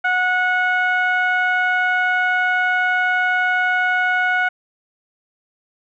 15% pulse tone with low-pass filter, 732 Hz, F#5, 19 cents flat, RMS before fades -18 dBFS, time 0.04-4.49 s, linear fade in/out 10 ms, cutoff 1700 Hz, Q 2.6, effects none

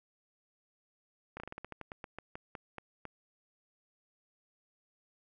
slowing click train, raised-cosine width 0.5 ms, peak -27 dBFS, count 16, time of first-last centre 1.37-3.053 s, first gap 30 ms, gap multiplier 1.17, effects none

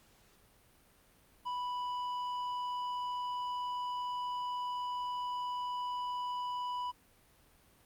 sine tone with tanh clipping, 987.8 Hz, B5, in tune, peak -36 dBFS, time 1.45-6.92 s, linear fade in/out 20 ms, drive 8 dB, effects pink hiss -65 dBFS RMS until 7.85 s + Opus 48 kbps

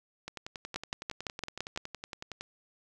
two click trains, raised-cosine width 0.2 ms, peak -22 / -16 dBFS, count 24 / 7, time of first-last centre 0.28-2.41 / 0.76-1.775 s, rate 10.8 / 5.91 Hz, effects none

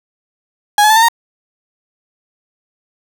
35% pulse tone with pitch steps, 829 / 852.8 / 877.3 / 902.5 / 928.4 Hz, G#5 / G#5 / A5 / A5 / A#5, -3 / +46 / -5 / +44 / -7 cents, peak -5 dBFS, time 0.78-1.085 s, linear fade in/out 2 ms, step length 61 ms, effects none

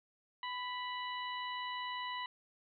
harmonic tone with a mistuned harmonic, 985 Hz, B5, 5 cents flat, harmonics 1 / 2 / 3 / 4, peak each -40 / -44 / -46 / -49 dBFS, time 0.43-2.26 s, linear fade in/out 2 ms, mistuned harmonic 1, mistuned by +21 cents, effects none

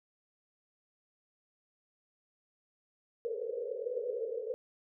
white band-pass noise, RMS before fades -37 dBFS, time 3.25-4.54 s, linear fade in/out 0 ms, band 440 to 510 Hz, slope 96 dB/octave, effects none

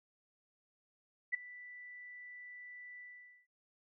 sine tone with ADSR envelope, 1975.5 Hz, B6, in tune, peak -28 dBFS, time 1.32-3.47 s, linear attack 23 ms, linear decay 9 ms, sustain -20 dB, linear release 470 ms, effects none

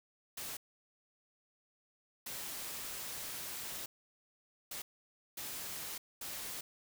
white noise bursts at uneven times, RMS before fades -43 dBFS, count 5, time 0.37-0.57 / 2.26-3.86 / 4.71-4.82 / 5.37-5.98 / 6.21-6.61 s, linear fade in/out 5 ms, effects none

